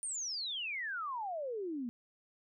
sine exponential sweep, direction down, 9220 to 228.9 Hz, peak -36 dBFS, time 0.03-1.89 s, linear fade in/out 0 ms, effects none

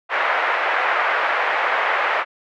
white band-pass noise, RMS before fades -20 dBFS, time 0.09-2.25 s, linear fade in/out 50 ms, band 540 to 2000 Hz, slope 24 dB/octave, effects none

